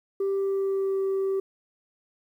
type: tone with pitch glide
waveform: sine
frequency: 392 to 387.1 Hz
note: G4 to G4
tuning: 0 to -22 cents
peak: -21 dBFS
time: 0.2-1.4 s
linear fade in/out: 5 ms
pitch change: -22 cents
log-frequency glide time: 0.37-1.01 s
effects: tanh soft clip ceiling -22 dBFS + 10-bit